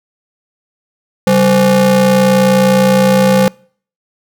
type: ring-modulated tone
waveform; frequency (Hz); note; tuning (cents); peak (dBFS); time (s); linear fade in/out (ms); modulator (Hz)
square; 163.1; E3; -18; -5; 1.27-3.48; 0; 356
effects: noise-tail reverb RT60 0.5 s tail -26 dB re dry